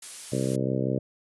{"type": "noise", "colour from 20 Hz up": "blue", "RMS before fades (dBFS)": -37, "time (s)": [0.02, 0.56], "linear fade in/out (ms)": 5}
{"type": "harmonic tone", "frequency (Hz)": 65.41, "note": "C2", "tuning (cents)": 0, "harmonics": [2, 3, 4, 5, 6, 7, 8, 9], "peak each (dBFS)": [-29, -31, -32, -33, -34, -34, -35, -36], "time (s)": [0.32, 0.99], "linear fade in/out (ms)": 5}
{"effects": ["resampled to 24000 Hz"]}